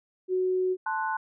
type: tone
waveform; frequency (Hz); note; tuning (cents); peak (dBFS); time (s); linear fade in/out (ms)
sine; 370; F#4; 0; -23; 0.28-0.77; 50
type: chord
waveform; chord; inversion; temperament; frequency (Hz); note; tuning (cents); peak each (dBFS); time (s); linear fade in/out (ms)
sine; F# diminished; first; equal; 880 / 1046.5 / 1480; A5 / C6 / F#6; 0 / 0 / 0; -29 / -33 / -32; 0.86-1.17; 5
effects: none